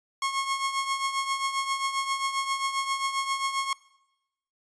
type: tone with tremolo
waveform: sawtooth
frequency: 1088 Hz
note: C#6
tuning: 33 cents flat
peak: -20 dBFS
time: 0.22-3.73 s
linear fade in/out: 2 ms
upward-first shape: triangle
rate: 7.5 Hz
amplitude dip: 70%
effects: noise-tail reverb RT60 0.9 s tail -22 dB re dry + resampled to 22050 Hz